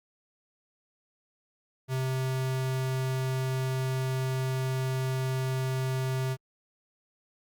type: tone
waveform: square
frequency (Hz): 130.81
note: C3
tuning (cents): 0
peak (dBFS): -28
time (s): 1.88-6.37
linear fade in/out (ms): 50
effects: Opus 48 kbps